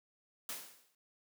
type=noise with exponential decay; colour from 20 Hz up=white; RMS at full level=-39 dBFS; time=0.49-0.95 s; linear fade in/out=2 ms; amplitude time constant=100 ms; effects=high-pass 200 Hz 12 dB/octave